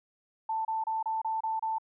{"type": "tone bursts", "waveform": "sine", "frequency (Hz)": 886, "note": "A5", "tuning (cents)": 12, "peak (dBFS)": -28, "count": 7, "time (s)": [0.49, 1.784], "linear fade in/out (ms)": 5, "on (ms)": 160, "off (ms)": 29, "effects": []}